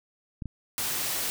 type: clicks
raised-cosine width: 5 ms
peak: -22 dBFS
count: 2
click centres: 0.422 / 0.457 s
type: noise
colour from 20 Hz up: white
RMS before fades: -30 dBFS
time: 0.78-1.3 s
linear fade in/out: 0 ms
effects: none